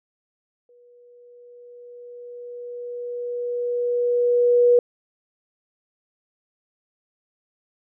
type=tone with exponential growth; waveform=sine; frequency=484.7 Hz; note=B4; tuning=32 cents flat; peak=-11 dBFS; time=0.69-4.79 s; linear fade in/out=2 ms; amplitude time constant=890 ms; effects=none

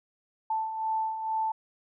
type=beating tone pair; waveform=sine; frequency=880 / 882.2 Hz; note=A5 / A5; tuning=0 / +4 cents; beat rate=2.2 Hz; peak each=-36 / -28 dBFS; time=0.5-1.52 s; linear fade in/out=5 ms; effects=none

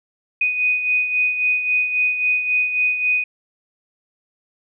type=beating tone pair; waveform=sine; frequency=2489 / 2492.7 Hz; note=D#7 / D#7; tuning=0 / +3 cents; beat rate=3.7 Hz; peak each=-17 / -25 dBFS; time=0.41-3.24 s; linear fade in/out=5 ms; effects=none

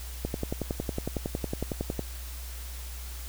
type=click train; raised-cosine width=2 ms; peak=-16 dBFS; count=20; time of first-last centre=0.25-1.993 s; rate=10.9 Hz; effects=added 61 Hz sine -37 dBFS peak until 3.28 s + white hiss -45 dBFS RMS until 3.28 s

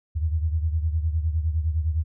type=beating tone pair; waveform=sine; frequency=77.78 / 87.58 Hz; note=D#2 / F2; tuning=0 / +5 cents; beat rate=9.8 Hz; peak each=-22 / -28 dBFS; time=0.15-2.04 s; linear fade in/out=20 ms; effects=none

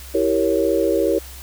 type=chord; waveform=sine; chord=E diminished seventh; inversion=none; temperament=equal; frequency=329.6 / 392 / 466.2 / 554.4 Hz; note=E4 / G4 / Bb4 / Db5; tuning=0 / 0 / 0 / 0 cents; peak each=-21 dBFS; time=0.14-1.19 s; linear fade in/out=10 ms; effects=added 65 Hz sine -37 dBFS peak until 1.42 s + white hiss -40 dBFS RMS until 1.42 s

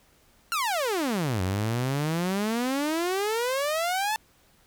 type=exponential two-way sweep; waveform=sawtooth; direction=down then up; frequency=1421 to 90 to 889 Hz; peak=-21 dBFS; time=0.52-4.16 s; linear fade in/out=0 ms; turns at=1.42 s; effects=pink hiss -61 dBFS RMS until 4.66 s

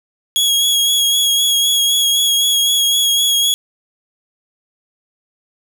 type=tone with vibrato; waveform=sawtooth; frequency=3322 Hz; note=G#7; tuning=in tune; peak=-9 dBFS; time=0.36-3.54 s; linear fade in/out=0 ms; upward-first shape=sine; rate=3.9 Hz; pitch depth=23 cents each way; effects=none

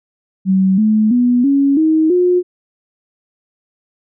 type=tone with pitch steps; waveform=sine; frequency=190 / 215.7 / 245 / 278.2 / 315.9 / 358.7 Hz; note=F#3 / A3 / B3 / C#4 / D#4 / F4; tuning=+46 / -34 / -14 / +6 / +26 / +46 cents; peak=-9 dBFS; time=0.45-2.43 s; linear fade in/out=50 ms; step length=330 ms; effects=none

